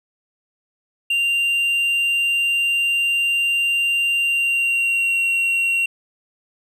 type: tone with pitch glide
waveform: triangle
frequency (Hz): 2780 to 2745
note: F7 to F7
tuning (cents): -9 to -31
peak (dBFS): -15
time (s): 1.1-5.86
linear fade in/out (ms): 5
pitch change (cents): -22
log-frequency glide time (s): 4.17-5.2
effects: none